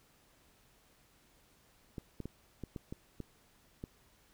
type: clicks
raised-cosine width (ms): 3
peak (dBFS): -28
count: 8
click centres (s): 1.982 / 2.203 / 2.256 / 2.637 / 2.762 / 2.925 / 3.203 / 3.839
effects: pink hiss -67 dBFS RMS until 4.33 s